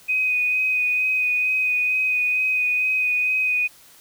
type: tone with vibrato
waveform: sine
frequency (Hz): 2500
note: D#7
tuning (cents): +8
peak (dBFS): -18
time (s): 0.08-3.68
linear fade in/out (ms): 20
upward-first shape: sine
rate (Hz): 2.2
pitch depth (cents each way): 16
effects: white hiss -50 dBFS RMS until 4 s